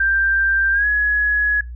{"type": "tone with pitch glide", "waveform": "sine", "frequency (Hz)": [1578, 1681.5], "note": ["G6", "G#6"], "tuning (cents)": [11, 21], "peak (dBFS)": -14, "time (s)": [0, 1.61], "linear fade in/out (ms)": 5, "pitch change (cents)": 110, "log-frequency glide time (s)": [0.72, 0.86], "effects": ["noise-tail reverb RT60 0.2 s tail -24 dB re dry", "added 60 Hz sine -29 dBFS peak until 1.75 s"]}